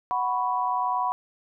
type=chord; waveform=sine; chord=F# suspended fourth; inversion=none; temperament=equal; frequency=740 / 987.8 / 1108.7 Hz; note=F#5 / B5 / C#6; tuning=0 / 0 / 0 cents; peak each=-28 / -25 / -31 dBFS; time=0.11-1.12 s; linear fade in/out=0 ms; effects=none

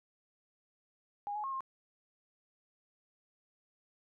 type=tone with pitch steps; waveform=sine; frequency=818 / 842 / 1079 / 1064 Hz; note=G#5 / G#5 / C#6 / C6; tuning=-26 / +24 / -47 / +29 cents; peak=-35 dBFS; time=1.27-1.606 s; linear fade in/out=0 ms; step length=84 ms; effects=none

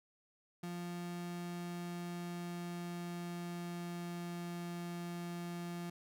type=tone with pitch glide; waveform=35% pulse; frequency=174.61 to 173.2 Hz; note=F3 to F3; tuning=0 to -14 cents; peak=-39 dBFS; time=0.63-5.9 s; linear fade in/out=5 ms; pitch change=-14 cents; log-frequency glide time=1.23-4.7 s; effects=none

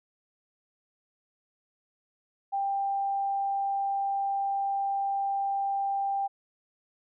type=tone; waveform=sine; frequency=791 Hz; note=G5; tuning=15 cents sharp; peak=-26 dBFS; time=2.52-6.28 s; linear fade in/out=20 ms; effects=none

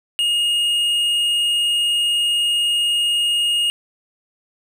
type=tone with tanh clipping; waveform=triangle; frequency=2856 Hz; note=F7; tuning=38 cents sharp; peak=-17 dBFS; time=0.19-3.7 s; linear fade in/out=0 ms; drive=11 dB; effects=none

